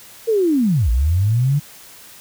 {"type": "linear two-way sweep", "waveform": "sine", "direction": "down then up", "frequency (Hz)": [469.1, 54.1, 149.9], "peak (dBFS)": -13, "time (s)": [0.27, 1.6], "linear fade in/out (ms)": 20, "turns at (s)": 0.9, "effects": ["white hiss -42 dBFS RMS until 2.2 s"]}